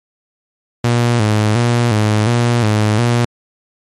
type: tone with vibrato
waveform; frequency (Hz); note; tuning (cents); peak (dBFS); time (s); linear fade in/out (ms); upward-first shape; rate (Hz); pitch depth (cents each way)
sawtooth; 112.9; A2; +45; -7; 0.84-3.25; 5; square; 1.4; 98
effects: low-pass 9000 Hz 12 dB/octave + MP3 64 kbps